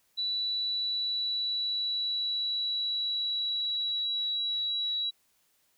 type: tone with pitch glide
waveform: sine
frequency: 3951 to 3901 Hz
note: B7 to B7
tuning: 0 to -22 cents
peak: -28 dBFS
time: 0.17-5.11 s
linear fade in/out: 20 ms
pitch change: -22 cents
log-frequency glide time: 0.46-4.1 s
effects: white hiss -70 dBFS RMS until 5.77 s